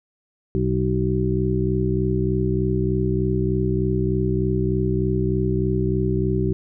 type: harmonic tone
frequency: 63.3 Hz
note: B1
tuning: 43 cents sharp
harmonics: 1 / 2 / 3 / 5 / 6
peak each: -26 / -23 / -25 / -27 / -24 dBFS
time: 0.55-6.53 s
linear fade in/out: 0 ms
effects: none